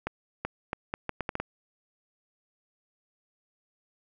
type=accelerating click train; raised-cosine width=0.5 ms; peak=-15 dBFS; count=9; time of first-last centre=0.07-1.4 s; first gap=380 ms; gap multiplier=0.74; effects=none